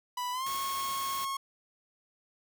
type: tone with pitch glide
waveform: 45% pulse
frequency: 988 to 1089.9 Hz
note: B5 to C#6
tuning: 0 to -30 cents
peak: -32 dBFS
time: 0.17-1.37 s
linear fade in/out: 5 ms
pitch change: +170 cents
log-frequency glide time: 0.32-0.48 s
type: noise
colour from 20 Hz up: white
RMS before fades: -41 dBFS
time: 0.46-1.25 s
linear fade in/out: 5 ms
effects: none